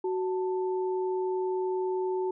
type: tone pair together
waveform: sine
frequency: 372.1 / 885 Hz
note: F#4 / A5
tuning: +10 / +10 cents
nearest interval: octave + minor third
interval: 1500 cents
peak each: -27 / -36 dBFS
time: 0.04-2.31 s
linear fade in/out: 5 ms
effects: none